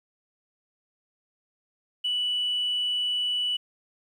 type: tone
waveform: sine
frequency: 2960 Hz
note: F#7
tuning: in tune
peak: -23 dBFS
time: 2.04-3.57 s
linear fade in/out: 10 ms
effects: tanh soft clip ceiling -20 dBFS + 10-bit